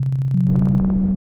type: tone with tremolo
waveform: sine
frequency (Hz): 133.6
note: C3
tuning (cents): +36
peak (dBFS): -15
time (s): 0-0.81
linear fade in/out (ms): 5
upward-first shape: square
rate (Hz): 16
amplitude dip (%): 35
type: tone with pitch glide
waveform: sine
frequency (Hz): 181.1 to 190.65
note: F#3 to G3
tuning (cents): -37 to -48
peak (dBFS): -15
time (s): 0.34-1.15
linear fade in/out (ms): 5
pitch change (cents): +89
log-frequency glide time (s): 0.5-0.68
type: low-pass noise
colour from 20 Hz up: pink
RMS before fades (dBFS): -26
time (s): 0.45-1.16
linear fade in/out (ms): 50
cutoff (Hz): 330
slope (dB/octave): 12
type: clicks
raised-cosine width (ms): 1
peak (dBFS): -15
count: 7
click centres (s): 0.556 / 0.623 / 0.672 / 0.75 / 0.799 / 0.847 / 0.902
effects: none